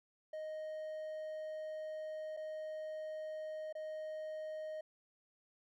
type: tone with dropouts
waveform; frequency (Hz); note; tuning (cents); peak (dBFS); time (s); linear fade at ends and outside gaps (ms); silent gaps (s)
triangle; 622.3; D#5; 0; -39; 0.33-4.81; 5; 2.367-2.371 / 3.727-3.751
effects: none